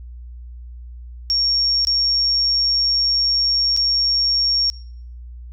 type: tone with dropouts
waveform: sine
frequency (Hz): 5530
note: F8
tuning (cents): -18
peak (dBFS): -15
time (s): 1.3-4.7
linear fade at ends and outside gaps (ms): 0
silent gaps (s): 1.85-1.871 / 3.765-3.773
effects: noise-tail reverb RT60 0.6 s tail -23 dB re dry + added 60 Hz sine -33 dBFS peak until 5.52 s